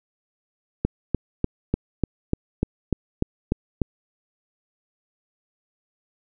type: click train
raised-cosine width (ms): 3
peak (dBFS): -7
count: 11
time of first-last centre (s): 0.85-3.817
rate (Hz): 3.37
effects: none